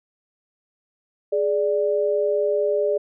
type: tone pair together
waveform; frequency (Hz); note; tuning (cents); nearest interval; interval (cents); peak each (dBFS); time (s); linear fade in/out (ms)
sine; 417.6 / 587.3; G#4 / D5; +10 / 0; tritone; 590; -21; 1.32-2.98; 10
effects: none